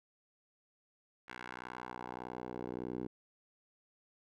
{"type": "tone with band-pass filter sweep", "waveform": "10% pulse", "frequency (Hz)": 61.74, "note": "B1", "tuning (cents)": 0, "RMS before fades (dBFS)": -44, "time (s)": [1.28, 3.07], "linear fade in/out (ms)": 5, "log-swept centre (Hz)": [1800, 330], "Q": 1.5, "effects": []}